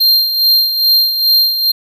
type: tone with tremolo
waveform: square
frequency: 4186 Hz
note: C8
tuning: in tune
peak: -7 dBFS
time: 0-1.72 s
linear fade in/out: 10 ms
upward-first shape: sine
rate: 2.4 Hz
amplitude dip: 60%
effects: 8-bit